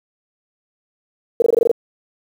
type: tone bursts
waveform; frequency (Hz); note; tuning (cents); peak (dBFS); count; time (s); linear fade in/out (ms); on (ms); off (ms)
sine; 466.2; A#4; 0; -9; 8; 1.4-1.715; 2; 21; 21
effects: 7-bit